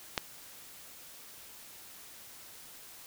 click, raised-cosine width 0.2 ms, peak -11 dBFS, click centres 0.178 s, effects white hiss -51 dBFS RMS until 3.06 s

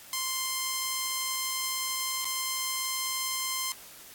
5% pulse tone with dropouts, 1046.5 Hz, C6, in tune, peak -17 dBFS, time 0.13-3.72 s, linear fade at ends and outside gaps 1 ms, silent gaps 2.246-2.253 s, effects white hiss -49 dBFS RMS until 4.14 s + AAC 64 kbps

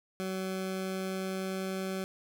20% pulse tone with pitch glide, 188.6 to 189.8 Hz, F#3 to F#3, +33 to +44 cents, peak -28 dBFS, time 0.2-2.04 s, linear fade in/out 0 ms, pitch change +11 cents, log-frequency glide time 0.35-1.75 s, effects none

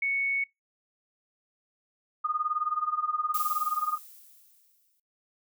sine tone, 2217 Hz, C#7, in tune, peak -25 dBFS, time 0.02-0.44 s, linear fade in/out 5 ms
sine tone with tremolo, 1229 Hz, D#6, 22 cents flat, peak -23 dBFS, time 2.24-3.98 s, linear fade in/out 10 ms, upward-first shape sine, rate 19 Hz, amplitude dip 85%
violet noise with exponential decay, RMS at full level -32 dBFS, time 3.34-5 s, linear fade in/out 5 ms, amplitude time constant 360 ms
effects noise-tail reverb RT60 0.2 s tail -26 dB re dry

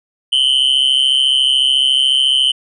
triangle tone with amplitude modulation, 3045 Hz, F#7, 49 cents sharp, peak -5 dBFS, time 0.32-2.52 s, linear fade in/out 10 ms, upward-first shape sine, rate 134 Hz, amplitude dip 90%, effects resampled to 24000 Hz

